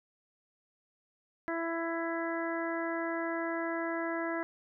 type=harmonic tone; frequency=332.5 Hz; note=E4; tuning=15 cents sharp; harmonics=1 / 2 / 3 / 4 / 5 / 6; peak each=-35 / -37 / -41 / -42 / -40 / -43 dBFS; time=1.48-4.43 s; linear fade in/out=0 ms; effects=none